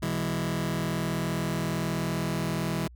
sawtooth chord, E major, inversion second, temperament just, 123.61 / 164.81 / 206 Hz, B2 / E3 / G#3, +2 / 0 / -14 cents, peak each -30 / -25 / -30 dBFS, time 0.02-2.88 s, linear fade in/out 10 ms, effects added 60 Hz sine -46 dBFS peak until 2.95 s

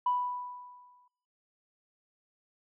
sine tone with exponential decay, 987.8 Hz, B5, in tune, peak -23 dBFS, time 0.06-1.08 s, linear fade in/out 5 ms, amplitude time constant 220 ms, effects noise-tail reverb RT60 1.0 s tail -24 dB re dry + tanh soft clip ceiling -19 dBFS

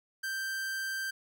45% pulse tone, 1568 Hz, G6, in tune, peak -33 dBFS, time 0.23-1.11 s, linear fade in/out 10 ms, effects none

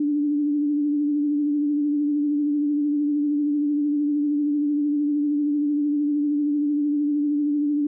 sine tone with vibrato, 293 Hz, D4, 4 cents flat, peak -19 dBFS, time 0-7.87 s, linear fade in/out 5 ms, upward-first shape triangle, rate 13 Hz, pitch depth 40 cents each way, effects none

